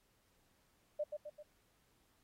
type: tone with echo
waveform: sine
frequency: 598 Hz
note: D5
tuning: 31 cents sharp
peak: -34 dBFS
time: 0.99-1.04 s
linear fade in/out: 10 ms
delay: 130 ms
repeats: 3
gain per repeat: -5 dB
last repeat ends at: 1.43 s
effects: pink hiss -75 dBFS RMS until 2.23 s + AAC 48 kbps